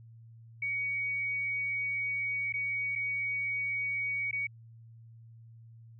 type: tone with dropouts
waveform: sine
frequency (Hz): 2248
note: C#7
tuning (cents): +24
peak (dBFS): -30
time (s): 0.62-4.47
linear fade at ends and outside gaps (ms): 5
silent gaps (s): 2.525-2.538 / 2.954-2.958 / 4.312-4.328
effects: added 114 Hz sine -50 dBFS peak until 5.99 s